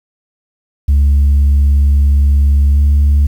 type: tone with pitch glide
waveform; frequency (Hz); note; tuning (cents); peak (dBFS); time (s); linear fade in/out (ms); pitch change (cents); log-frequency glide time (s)
sine; 70.7 to 72.02; C#2 to D2; +35 to -33; -4; 0.88-3.27; 10; +32; 2.73-2.79
effects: tanh soft clip ceiling -5 dBFS + 7-bit